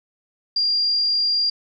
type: tone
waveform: sine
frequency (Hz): 4786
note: D8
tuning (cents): +32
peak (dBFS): -17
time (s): 0.56-1.5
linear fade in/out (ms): 5
effects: none